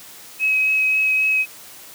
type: tone with vibrato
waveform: sine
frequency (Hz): 2551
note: D#7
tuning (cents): +43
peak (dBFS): -15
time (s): 0.39-1.46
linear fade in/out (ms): 50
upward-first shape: triangle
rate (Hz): 3.7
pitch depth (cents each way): 12
effects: white hiss -41 dBFS RMS until 1.94 s + high-pass 100 Hz 12 dB/octave